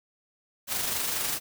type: noise with amplitude modulation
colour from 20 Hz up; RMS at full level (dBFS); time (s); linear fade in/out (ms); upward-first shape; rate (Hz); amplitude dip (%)
white; -28; 0.67-1.4; 50; sine; 24.5; 35
effects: none